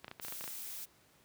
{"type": "clicks", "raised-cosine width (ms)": 0.3, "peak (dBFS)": -28, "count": 10, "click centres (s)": [0.045, 0.081, 0.114, 0.198, 0.249, 0.283, 0.324, 0.41, 0.441, 0.478]}
{"type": "noise", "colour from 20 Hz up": "blue", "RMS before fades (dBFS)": -44, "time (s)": [0.21, 0.86], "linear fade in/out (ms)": 20}
{"effects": ["pink hiss -66 dBFS RMS until 1.24 s", "high-pass 80 Hz 12 dB/octave"]}